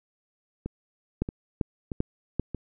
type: two click trains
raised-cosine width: 3 ms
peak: -12 / -19 dBFS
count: 4 / 4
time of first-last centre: 1.22-2.396 / 0.66-2.547 s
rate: 2.55 / 1.59 Hz
effects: none